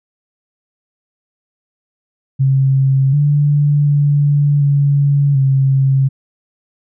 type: tone with pitch steps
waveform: sine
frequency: 134.8 / 145.8 / 144.6 / 142 / 135.1 Hz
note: C#3 / D3 / D3 / C#3 / C#3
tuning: -48 / -12 / -27 / +42 / -44 cents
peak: -9 dBFS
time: 2.39-6.09 s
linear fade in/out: 20 ms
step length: 740 ms
effects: none